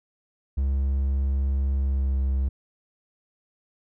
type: tone with pitch glide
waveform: triangle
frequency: 68 to 66.72 Hz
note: C#2 to C2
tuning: -33 to +34 cents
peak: -19 dBFS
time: 0.57-2.49 s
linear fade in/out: 10 ms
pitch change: -33 cents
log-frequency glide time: 1.77-2.2 s
effects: none